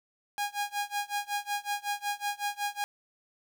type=tone with tremolo; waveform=sawtooth; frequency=819 Hz; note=G#5; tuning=24 cents flat; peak=-24 dBFS; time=0.38-2.84 s; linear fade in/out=0 ms; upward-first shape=sine; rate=5.4 Hz; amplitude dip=95%; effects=10-bit